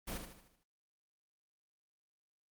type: noise with echo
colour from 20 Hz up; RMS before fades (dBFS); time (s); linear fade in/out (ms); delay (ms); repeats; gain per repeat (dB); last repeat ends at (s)
pink; -41; 0.07-0.18; 10; 76; 6; -6; 0.636
effects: Opus 24 kbps